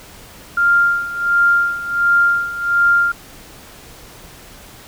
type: tone with tremolo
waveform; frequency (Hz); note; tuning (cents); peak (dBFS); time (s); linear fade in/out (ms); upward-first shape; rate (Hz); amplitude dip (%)
sine; 1396.9; F6; 0; -9; 0.57-3.12; 5; sine; 1.4; 80
effects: pink hiss -40 dBFS RMS until 4.87 s